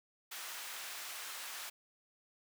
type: high-pass noise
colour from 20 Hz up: pink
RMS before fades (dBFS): -45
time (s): 0.31-1.7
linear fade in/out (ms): 10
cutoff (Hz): 1200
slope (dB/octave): 12
effects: none